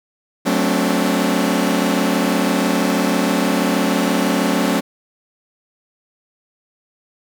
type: chord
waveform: sawtooth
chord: D dominant seventh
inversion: first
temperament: equal with one note detuned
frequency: 185 / 220 / 261.6 / 287.8 Hz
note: F#3 / A3 / C4 / D4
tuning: 0 / 0 / 0 / -35 cents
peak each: -17 dBFS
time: 0.45-4.81 s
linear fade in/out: 20 ms
effects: none